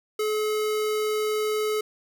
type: tone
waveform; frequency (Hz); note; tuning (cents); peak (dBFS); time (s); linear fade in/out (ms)
square; 427.8; A4; -49; -24; 0.19-1.81; 5
effects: none